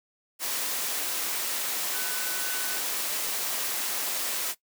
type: tone in noise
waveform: sine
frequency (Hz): 1500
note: F#6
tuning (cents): +23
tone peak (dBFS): -37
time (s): 1.91-2.82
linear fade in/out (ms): 50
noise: white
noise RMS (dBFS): -30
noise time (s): 0.39-4.55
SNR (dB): -10
effects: noise-tail reverb RT60 0.1 s tail -18 dB re dry + high-pass 300 Hz 12 dB/octave